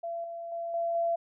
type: tone with level steps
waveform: sine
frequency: 677 Hz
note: E5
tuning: 46 cents sharp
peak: -32 / -36 / -32 / -27 / -25 dBFS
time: 0.03-1.16 s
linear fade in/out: 10 ms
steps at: 0.24 / 0.52 / 0.74 / 0.95 s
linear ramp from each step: 2 ms
effects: none